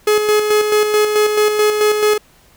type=tone with tremolo; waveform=45% pulse; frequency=423 Hz; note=G#4; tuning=32 cents sharp; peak=-10 dBFS; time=0.07-2.18 s; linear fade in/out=5 ms; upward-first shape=square; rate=4.6 Hz; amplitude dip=45%; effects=pink hiss -50 dBFS RMS until 2.56 s